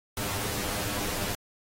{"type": "noise with comb filter", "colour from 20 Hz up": "pink", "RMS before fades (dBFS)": -32, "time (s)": [0.17, 1.35], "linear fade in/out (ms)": 2, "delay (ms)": 9.9, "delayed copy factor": 0.95, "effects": ["AAC 48 kbps"]}